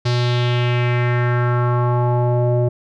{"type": "tone with low-pass filter sweep", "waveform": "square", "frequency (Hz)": 121.9, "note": "B2", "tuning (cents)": -22, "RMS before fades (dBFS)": -17, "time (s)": [0.05, 2.69], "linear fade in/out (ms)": 10, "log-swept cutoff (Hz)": [4700, 540], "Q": 2.8, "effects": []}